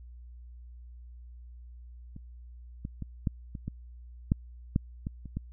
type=clicks; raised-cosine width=5 ms; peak=-30 / -23 / -24 / -15 / -26 / -21 / -11 / -12 / -21 / -30 / -20 dBFS; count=11; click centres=2.164 / 2.851 / 3.023 / 3.272 / 3.552 / 3.68 / 4.319 / 4.761 / 5.069 / 5.257 / 5.37 s; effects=added 60 Hz sine -45 dBFS peak until 5.52 s